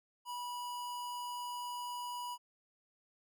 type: tone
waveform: square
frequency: 976 Hz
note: B5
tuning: 21 cents flat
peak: -40 dBFS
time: 0.25-2.38 s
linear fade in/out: 50 ms
effects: none